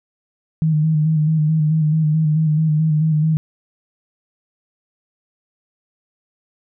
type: tone with vibrato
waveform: sine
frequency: 155.56 Hz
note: D#3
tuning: in tune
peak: -13 dBFS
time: 0.62-3.37 s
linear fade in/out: 0 ms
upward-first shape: square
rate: 4.6 Hz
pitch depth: 35 cents each way
effects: none